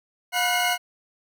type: tone cluster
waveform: 40% pulse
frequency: 714 / 980 / 1494 / 2151 / 2898 Hz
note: F5 / B5 / F#6 / C7 / F#7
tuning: +38 / -14 / +16 / +47 / -37 cents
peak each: -24 / -31 / -27 / -26 / -28 dBFS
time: 0.32-0.78 s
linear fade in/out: 50 ms
effects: none